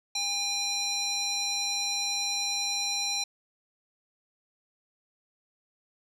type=tone with band-pass filter; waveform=square; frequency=809 Hz; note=G#5; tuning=46 cents flat; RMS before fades=-30 dBFS; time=0.15-3.24 s; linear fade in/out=5 ms; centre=4800 Hz; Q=4.1; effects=none